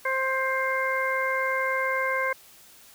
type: harmonic tone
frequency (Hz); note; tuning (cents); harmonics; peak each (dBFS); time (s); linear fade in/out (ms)
527; C5; +12; 1 / 2 / 3 / 4; -29 / -29 / -29 / -29; 0.05-2.33; 5
effects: white hiss -52 dBFS RMS until 2.94 s